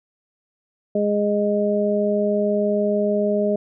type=harmonic tone; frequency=206.5 Hz; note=G#3; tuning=10 cents flat; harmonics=1 / 2 / 3; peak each=-22 / -22 / -21 dBFS; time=0.95-3.56 s; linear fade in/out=5 ms; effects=none